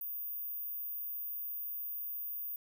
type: tone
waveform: sine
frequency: 14917 Hz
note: A#9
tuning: in tune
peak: -37 dBFS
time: 0.01-2.56 s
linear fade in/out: 2 ms
effects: none